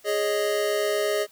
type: chord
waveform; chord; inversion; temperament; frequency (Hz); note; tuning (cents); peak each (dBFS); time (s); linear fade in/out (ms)
square; Ab suspended fourth; none; equal; 415.3 / 554.4 / 622.3; Ab4 / Db5 / Eb5; 0 / 0 / 0; -26 / -32 / -27; 0.04-1.27; 50
effects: white hiss -56 dBFS RMS until 1.31 s